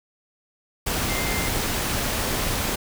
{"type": "tone in noise", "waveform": "sine", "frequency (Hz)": 2093, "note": "C7", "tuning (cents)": 0, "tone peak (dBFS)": -31, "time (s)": [1.09, 1.49], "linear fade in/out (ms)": 10, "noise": "pink", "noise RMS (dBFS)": -25, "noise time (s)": [0.86, 2.76], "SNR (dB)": -9, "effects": []}